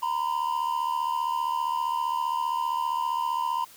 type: tone pair together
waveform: triangle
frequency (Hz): 936.8 / 1012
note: A#5 / B5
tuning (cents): +8 / +42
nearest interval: minor second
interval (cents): 134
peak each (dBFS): -26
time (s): 0.02-3.65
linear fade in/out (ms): 10
effects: white hiss -51 dBFS RMS until 3.76 s